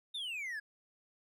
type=exponential sweep; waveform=triangle; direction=down; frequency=3729 to 1638 Hz; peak=-36 dBFS; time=0.14-0.6 s; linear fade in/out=10 ms; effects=none